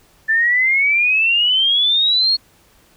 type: exponential sweep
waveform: sine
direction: up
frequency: 1756 to 4350 Hz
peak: -12 dBFS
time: 0.28-2.37 s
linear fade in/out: 20 ms
effects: pink hiss -53 dBFS RMS until 2.96 s